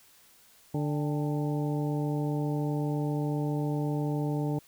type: harmonic tone with a mistuned harmonic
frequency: 147.6 Hz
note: D3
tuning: 9 cents sharp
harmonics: 1 / 2 / 3 / 4 / 5 / 6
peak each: -29 / -32 / -37 / -41 / -42 / -44 dBFS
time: 0.74-4.59 s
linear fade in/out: 5 ms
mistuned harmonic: 5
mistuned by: +110 cents
effects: white hiss -59 dBFS RMS until 4.67 s